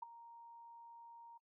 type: tone with ADSR envelope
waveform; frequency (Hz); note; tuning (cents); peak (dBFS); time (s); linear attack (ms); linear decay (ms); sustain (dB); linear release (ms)
sine; 932.3; A#5; 0; -38; 0.02-1.38; 9; 8; -16; 10
effects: noise-tail reverb RT60 0.1 s tail -21 dB re dry